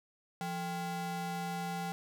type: ring-modulated tone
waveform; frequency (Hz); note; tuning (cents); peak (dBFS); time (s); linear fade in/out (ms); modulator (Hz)
square; 307.6; D#4; -20; -33; 0.41-1.92; 0; 481
effects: none